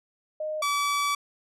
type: tone pair in turn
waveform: sine / sawtooth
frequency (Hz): 617 / 1148.7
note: D#5 / D6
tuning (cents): -15 / -39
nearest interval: major seventh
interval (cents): 1076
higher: second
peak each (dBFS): -28 / -20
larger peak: second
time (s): 0.4-0.62 / 0.62-1.15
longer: second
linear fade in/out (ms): 5
effects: low-pass 11000 Hz 12 dB/octave